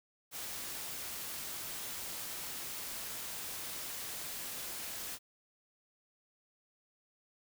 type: noise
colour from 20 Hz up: white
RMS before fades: -42 dBFS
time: 0.31-5.19 s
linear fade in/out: 50 ms
effects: none